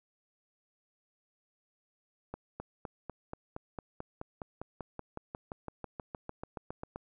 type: accelerating click train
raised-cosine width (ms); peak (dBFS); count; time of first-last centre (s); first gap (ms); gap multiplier
1; -25; 26; 2.34-6.96; 260; 0.97
effects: none